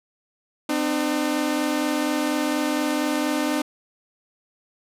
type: tone pair together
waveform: sawtooth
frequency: 257.3 / 301.5 Hz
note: C4 / D4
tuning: -29 / +46 cents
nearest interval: minor third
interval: 275 cents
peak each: -22 / -19 dBFS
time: 0.69-3.62 s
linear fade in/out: 5 ms
effects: resampled to 32000 Hz